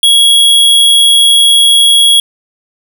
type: tone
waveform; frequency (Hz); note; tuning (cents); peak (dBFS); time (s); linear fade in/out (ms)
square; 3322; G#7; 0; -4; 0.03-2.2; 2
effects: none